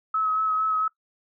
sine tone with vibrato, 1285 Hz, E6, 45 cents flat, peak -21 dBFS, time 0.14-0.88 s, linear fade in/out 5 ms, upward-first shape sine, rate 4.4 Hz, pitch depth 20 cents each way, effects noise-tail reverb RT60 0.1 s tail -19 dB re dry

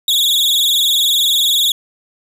40% pulse tone with vibrato, 3566 Hz, A7, 22 cents sharp, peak -10 dBFS, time 0.08-1.72 s, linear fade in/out 2 ms, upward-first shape triangle, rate 20 Hz, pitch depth 160 cents each way, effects none

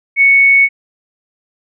sine tone, 2217 Hz, C#7, in tune, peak -5 dBFS, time 0.16-0.69 s, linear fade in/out 50 ms, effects none

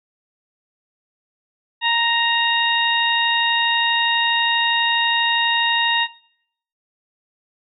harmonic tone, 932.3 Hz, A#5, in tune, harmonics 1 / 2 / 3 / 4, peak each -21 / -21 / -21 / -21 dBFS, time 1.81-6.08 s, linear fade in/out 50 ms, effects noise-tail reverb RT60 0.7 s tail -20 dB re dry

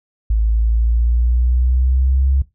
sine exponential sweep, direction up, 53.6 to 68 Hz, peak -12 dBFS, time 0.3-2.42 s, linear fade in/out 5 ms, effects noise-tail reverb RT60 0.2 s tail -18 dB re dry

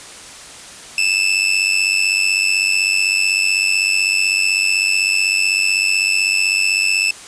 sawtooth tone with amplitude modulation, 2637 Hz, E7, in tune, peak -7 dBFS, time 0.98-7.11 s, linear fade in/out 2 ms, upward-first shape sine, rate 95.9 Hz, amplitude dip 75%, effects white hiss -36 dBFS RMS until 7.27 s + resampled to 22050 Hz

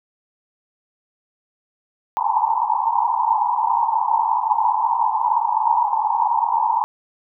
white band-pass noise, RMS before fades -19 dBFS, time 2.17-6.84 s, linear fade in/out 0 ms, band 850 to 970 Hz, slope 96 dB/octave, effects none

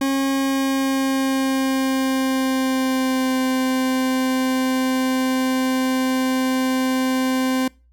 40% pulse tone with pitch glide, 271.5 to 259.4 Hz, C#4 to C4, -36 to -15 cents, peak -17 dBFS, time 0.01-7.68 s, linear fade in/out 5 ms, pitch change -79 cents, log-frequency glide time 0.29-3.36 s, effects noise-tail reverb RT60 0.3 s tail -24 dB re dry + added 60 Hz sine -52 dBFS peak until 7.92 s

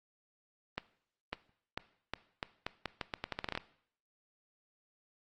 accelerating click train, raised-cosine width 0.3 ms, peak -19 dBFS, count 17, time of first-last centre 0.78-3.575 s, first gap 550 ms, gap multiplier 0.81, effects noise-tail reverb RT60 0.6 s tail -17 dB re dry + Opus 24 kbps

